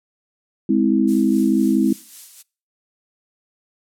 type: chord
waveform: sine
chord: Ab augmented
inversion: none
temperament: just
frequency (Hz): 207.7 / 259.6 / 324.5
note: Ab3 / C4 / E4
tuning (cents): 0 / -13 / -27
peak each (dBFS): -18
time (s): 0.69-1.93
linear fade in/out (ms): 5
type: noise with tremolo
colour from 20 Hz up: violet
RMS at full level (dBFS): -32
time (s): 1.07-2.43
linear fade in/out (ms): 20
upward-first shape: sine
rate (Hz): 3.8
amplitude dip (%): 50
effects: noise-tail reverb RT60 0.4 s tail -25 dB re dry + low-pass 10000 Hz 12 dB/octave